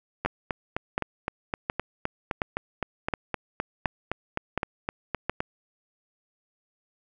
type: two click trains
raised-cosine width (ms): 0.5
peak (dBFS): -12 / -10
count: 21 / 8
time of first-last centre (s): 0.25-5.405 / 0.26-5.296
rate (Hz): 3.88 / 1.39
effects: none